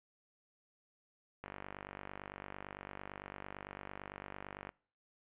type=click train; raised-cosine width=0.5 ms; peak=-29 dBFS; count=160; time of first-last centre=1.44-4.692 s; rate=48.9 Hz; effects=noise-tail reverb RT60 0.5 s tail -25 dB re dry + resampled to 8000 Hz